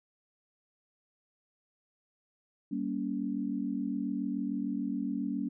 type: chord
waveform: sine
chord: G diminished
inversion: none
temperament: just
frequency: 196 / 235.2 / 282.2 Hz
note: G3 / Bb3 / Db4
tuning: 0 / +16 / +31 cents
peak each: -36 / -35 / -34 dBFS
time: 2.71-5.49 s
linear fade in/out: 10 ms
effects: none